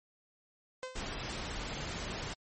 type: tone with exponential decay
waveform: sawtooth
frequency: 514 Hz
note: C5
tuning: 31 cents flat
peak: -32 dBFS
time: 0.83-1.14 s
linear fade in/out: 0 ms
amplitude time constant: 66 ms
type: noise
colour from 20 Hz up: pink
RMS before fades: -39 dBFS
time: 0.95-2.34 s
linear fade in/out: 10 ms
effects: MP3 32 kbps